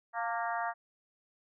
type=harmonic tone with a mistuned harmonic; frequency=233.1 Hz; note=A#3; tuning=in tune; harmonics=3 / 4 / 5 / 6 / 7 / 8; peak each=-35 / -37 / -39 / -41 / -42 / -43 dBFS; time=0.13-0.74 s; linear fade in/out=50 ms; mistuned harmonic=4; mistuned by=-36 cents; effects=none